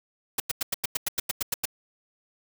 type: noise bursts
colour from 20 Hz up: white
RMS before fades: -26 dBFS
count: 12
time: 0.38-1.655 s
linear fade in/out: 5 ms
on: 21 ms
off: 93 ms
effects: none